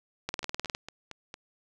two click trains, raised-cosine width 0.2 ms, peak -23 / -14 dBFS, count 5 / 10, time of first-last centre 0.43-1.341 / 0.29-0.749 s, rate 4.39 / 19.6 Hz, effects none

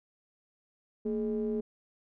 triangle ring-modulated tone, 98 Hz, G2, in tune, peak -24 dBFS, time 1.05-1.61 s, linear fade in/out 10 ms, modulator 324 Hz, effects none

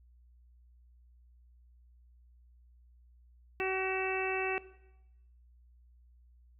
harmonic tone, 379 Hz, F#4, 42 cents sharp, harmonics 1 / 2 / 3 / 4 / 5 / 6 / 7, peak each -33 / -39 / -43 / -43 / -42 / -43 / -37 dBFS, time 3.6-4.58 s, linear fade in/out 0 ms, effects noise-tail reverb RT60 0.9 s tail -17 dB re dry + added 60 Hz sine -58 dBFS peak until 6.59 s

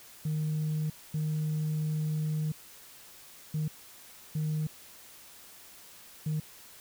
sine tone bursts at uneven times, 154.3 Hz, D#3, 14 cents flat, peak -26 dBFS, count 5, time 0.25-0.9 / 1.14-2.52 / 3.54-3.68 / 4.35-4.67 / 6.26-6.4 s, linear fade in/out 5 ms, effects tanh soft clip ceiling -26 dBFS + white hiss -52 dBFS RMS until 6.8 s

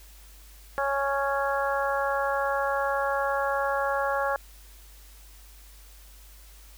harmonic tone, 277.2 Hz, C#4, in tune, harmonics 2 / 3 / 4 / 5 / 6, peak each -28 / -30 / -31 / -32 / -33 dBFS, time 0.78-4.36 s, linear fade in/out 0 ms, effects added 50 Hz sine -48 dBFS peak until 6.77 s + white hiss -54 dBFS RMS until 6.77 s

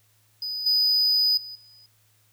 triangle tone with level steps, 4978 Hz, D#8, in tune, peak -27 / -17 / -35 / -49 dBFS, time 0.42-1.86 s, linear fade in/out 2 ms, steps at 0.66 / 1.37 / 1.55 s, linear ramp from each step 5 ms, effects added 107 Hz sine -64 dBFS peak until 2.32 s + white hiss -64 dBFS RMS until 2.32 s

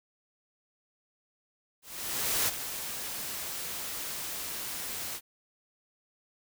white noise with ADSR envelope, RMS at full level -27 dBFS, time 1.82-5.21 s, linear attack 660 ms, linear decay 20 ms, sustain -10 dB, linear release 60 ms, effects none

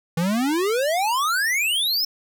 square exponential sweep, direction up, 160 to 5400 Hz, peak -20 dBFS, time 0.17-2.05 s, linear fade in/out 5 ms, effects none

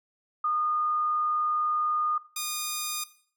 sine / 5% pulse tone pair in turn, 1224 / 1224 Hz, D#6 / D#6, -29 / -29 cents, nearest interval unison, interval 0 cents, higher neither, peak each -24 / -18 dBFS, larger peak second, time 0.44-2.18 / 2.36-3.04 s, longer first, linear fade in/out 5 ms, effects noise-tail reverb RT60 0.5 s tail -17 dB re dry

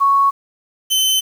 sine / sawtooth tone pair in turn, 1108.7 / 3062 Hz, C#6 / G7, 0 / -41 cents, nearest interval octave + tritone, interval 1759 cents, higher second, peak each -10 dBFS, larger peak neither, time 0-0.31 / 0.9-1.21 s, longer neither, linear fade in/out 20 ms, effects 7-bit

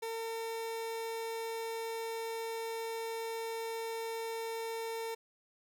30% pulse tone, 453.7 Hz, A#4, 47 cents flat, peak -34 dBFS, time 0.02-5.15 s, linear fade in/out 10 ms, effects none

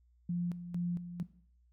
sine tone with tremolo, 174.61 Hz, F3, in tune, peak -31 dBFS, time 0.29-1.23 s, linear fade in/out 5 ms, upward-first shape square, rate 2.2 Hz, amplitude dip 65%, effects noise-tail reverb RT60 0.6 s tail -18 dB re dry + added 60 Hz sine -64 dBFS peak until 1.72 s

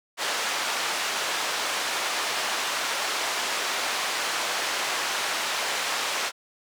pink band-pass noise, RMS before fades -28 dBFS, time 0.17-6.32 s, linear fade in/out 50 ms, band 750 to 6900 Hz, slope 12 dB/octave, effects none

